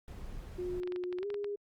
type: noise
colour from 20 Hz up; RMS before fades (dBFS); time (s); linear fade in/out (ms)
brown; -44; 0.08-0.8; 0
type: tone with pitch glide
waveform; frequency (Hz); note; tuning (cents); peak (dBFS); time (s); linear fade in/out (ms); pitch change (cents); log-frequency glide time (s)
sine; 359.7 to 408.4; F#4 to G#4; -49 to -29; -34; 0.58-1.56; 10; +220; 1.19-1.26
type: clicks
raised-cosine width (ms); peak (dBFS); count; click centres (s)
0.3; -30; 11; 0.834 / 0.875 / 0.922 / 0.961 / 1.038 / 1.127 / 1.186 / 1.23 / 1.303 / 1.343 / 1.444
effects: Opus 48 kbps